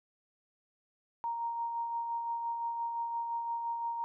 sine tone with tremolo, 932.3 Hz, A#5, in tune, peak -31 dBFS, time 1.24-4.04 s, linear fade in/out 0 ms, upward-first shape sine, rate 5.8 Hz, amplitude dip 35%, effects none

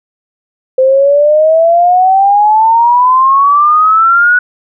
sine exponential sweep, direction up, 516 to 1480 Hz, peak -4 dBFS, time 0.78-4.39 s, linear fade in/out 5 ms, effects none

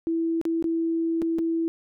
sine tone with dropouts, 329.6 Hz, E4, in tune, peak -22 dBFS, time 0.07-1.68 s, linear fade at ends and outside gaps 0 ms, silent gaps 0.414-0.453 / 0.625-0.642 / 1.218-1.223 / 1.385-1.39 s, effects none

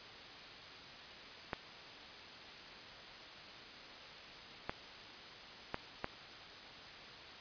clicks, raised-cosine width 0.5 ms, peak -21 dBFS, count 4, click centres 1.532 / 4.695 / 5.744 / 6.044 s, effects white hiss -51 dBFS RMS until 7.4 s + resampled to 11025 Hz

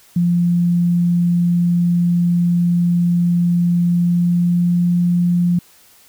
sine tone with pitch glide, 173.8 to 175.11 Hz, F3 to F3, -8 to +5 cents, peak -12 dBFS, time 0.16-5.59 s, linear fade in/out 5 ms, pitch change +13 cents, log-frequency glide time 3.81-4.97 s, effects white hiss -49 dBFS RMS until 6.08 s

